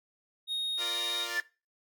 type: tone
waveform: triangle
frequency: 3729 Hz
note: A#7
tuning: in tune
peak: -28 dBFS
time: 0.47-1.28 s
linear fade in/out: 50 ms
type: chord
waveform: 5% pulse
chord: Bb major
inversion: second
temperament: equal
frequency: 349.2 / 466.2 / 587.3 Hz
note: F4 / Bb4 / D5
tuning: 0 / 0 / 0 cents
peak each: -29 dBFS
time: 0.77-1.42 s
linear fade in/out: 50 ms
type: tone with exponential growth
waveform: triangle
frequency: 1760 Hz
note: A6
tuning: in tune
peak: -23 dBFS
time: 1.16-1.4 s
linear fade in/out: 1 ms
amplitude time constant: 51 ms
effects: noise-tail reverb RT60 0.3 s tail -20 dB re dry